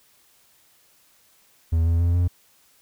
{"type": "tone with pitch steps", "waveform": "triangle", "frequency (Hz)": [81.9, 83.86, 85.87, 87.93], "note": ["E2", "E2", "F2", "F2"], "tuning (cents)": [-11, 30, -29, 12], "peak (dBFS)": -15, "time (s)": [1.72, 2.28], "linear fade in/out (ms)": 10, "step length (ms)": 140, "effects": ["white hiss -59 dBFS RMS until 2.81 s"]}